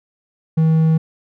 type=tone; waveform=triangle; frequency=160 Hz; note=D#3; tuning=49 cents sharp; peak=-9 dBFS; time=0.57-0.98 s; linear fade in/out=10 ms; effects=none